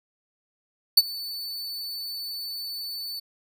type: tone with ADSR envelope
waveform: 45% pulse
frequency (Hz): 4494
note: C#8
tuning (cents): +23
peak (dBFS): -9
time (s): 0.97-3.2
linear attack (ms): 7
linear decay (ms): 37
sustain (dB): -22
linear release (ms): 11
effects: none